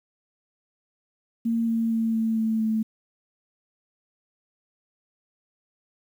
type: tone with pitch steps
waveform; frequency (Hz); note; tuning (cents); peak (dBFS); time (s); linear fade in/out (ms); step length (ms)
sine; 229.6 / 227.6 / 225.7 / 223.7 / 221.8 / 219.9; A#3 / A#3 / A3 / A3 / A3 / A3; -26 / -41 / +44 / +29 / +14 / -1; -21; 1.45-2.83; 10; 230
effects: 9-bit